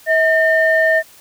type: tone pair together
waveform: sine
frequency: 642.3 / 1812 Hz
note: E5 / A#6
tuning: -45 / -50 cents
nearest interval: octave + tritone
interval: 1795 cents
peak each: -13 dBFS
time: 0.06-1.03 s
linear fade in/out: 50 ms
effects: tanh soft clip ceiling -3 dBFS + white hiss -45 dBFS RMS until 1.2 s